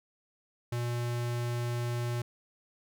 square tone, 120 Hz, B2, 49 cents flat, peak -31 dBFS, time 0.72-2.22 s, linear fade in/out 5 ms, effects none

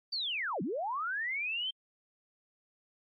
sine linear two-way sweep, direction down then up, 4695 to 155.7 to 3175 Hz, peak -32 dBFS, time 0.12-1.71 s, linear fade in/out 10 ms, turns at 0.62 s, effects AAC 48 kbps

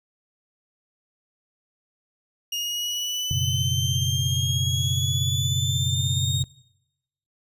30% pulse exponential sweep, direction up, 2845 to 3729 Hz, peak -23 dBFS, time 2.52-6.43 s, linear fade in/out 5 ms
sine chord, F# suspended fourth, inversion none, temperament equal with one note detuned, 92.5 / 121.84 / 138.59 Hz, F#2 / B2 / C#3, 0 / -23 / 0 cents, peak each -27 dBFS, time 3.31-6.44 s, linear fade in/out 0 ms
effects noise-tail reverb RT60 0.9 s tail -23 dB re dry + resampled to 32000 Hz

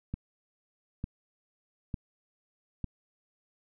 click train, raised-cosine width 5 ms, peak -21 dBFS, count 4, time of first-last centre 0.14-2.843 s, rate 1.11 Hz, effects none

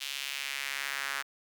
sawtooth tone with high-pass filter sweep, 138.59 Hz, C#3, in tune, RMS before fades -36 dBFS, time 0-1.23 s, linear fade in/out 20 ms, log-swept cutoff 3100 to 1500 Hz, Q 2, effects none

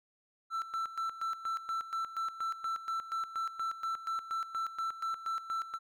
triangle tone with tremolo, 1334 Hz, E6, 20 cents sharp, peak -30 dBFS, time 0.5-5.79 s, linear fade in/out 50 ms, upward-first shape square, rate 4.2 Hz, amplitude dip 75%, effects none

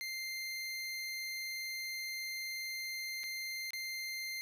25% pulse tone with dropouts, 2093 Hz, C7, in tune, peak -35 dBFS, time 0.01-4.41 s, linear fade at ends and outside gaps 0 ms, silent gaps 3.234-3.239 / 3.706-3.733 s, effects none

